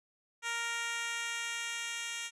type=tone with high-pass filter sweep; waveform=10% pulse; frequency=466.2 Hz; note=A#4; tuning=in tune; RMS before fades=-37 dBFS; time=0.42-2.31 s; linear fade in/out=50 ms; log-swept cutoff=1200 to 2700 Hz; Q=0.8; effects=resampled to 24000 Hz